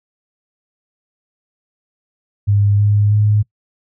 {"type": "tone with pitch steps", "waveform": "sine", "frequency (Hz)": [101.8, 103.46, 105.15], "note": ["G#2", "G#2", "G#2"], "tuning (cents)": [-34, -6, 22], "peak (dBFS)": -10, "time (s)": [2.47, 3.43], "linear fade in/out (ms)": 20, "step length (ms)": 320, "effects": ["noise-tail reverb RT60 0.1 s tail -22 dB re dry"]}